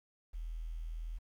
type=tone with quantisation; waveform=sine; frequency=40.8 Hz; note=E1; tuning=17 cents flat; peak=-38 dBFS; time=0.33-1.19 s; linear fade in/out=20 ms; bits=11; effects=none